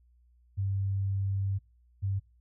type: tone pair in turn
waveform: sine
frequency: 97.9 / 97.9 Hz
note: G2 / G2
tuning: -2 / -2 cents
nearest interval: unison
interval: 0 cents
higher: neither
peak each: -27 dBFS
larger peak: neither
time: 0.57-1.59 / 2.02-2.2 s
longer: first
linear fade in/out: 20 ms
effects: noise-tail reverb RT60 0.3 s tail -26 dB re dry + added 60 Hz sine -60 dBFS peak until 2.4 s